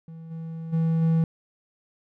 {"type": "tone with level steps", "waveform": "triangle", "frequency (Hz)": 163, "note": "E3", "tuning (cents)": -19, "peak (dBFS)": [-36, -30, -18, -16], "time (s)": [0.08, 1.24], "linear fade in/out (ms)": 2, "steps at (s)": [0.3, 0.72, 1.01], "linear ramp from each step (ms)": 20, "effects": []}